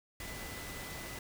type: tone in noise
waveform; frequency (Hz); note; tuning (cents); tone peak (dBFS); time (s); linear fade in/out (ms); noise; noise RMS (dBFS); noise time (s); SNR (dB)
sine; 2000; B6; +21; -49; 0.2-1.19; 2; pink; -44; 0.2-1.19; -8
effects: none